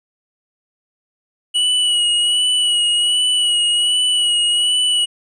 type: tone with vibrato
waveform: square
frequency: 2929 Hz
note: F#7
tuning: 18 cents flat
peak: -14 dBFS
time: 1.54-5.06 s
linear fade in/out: 20 ms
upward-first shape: sine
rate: 1.3 Hz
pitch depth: 30 cents each way
effects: resampled to 22050 Hz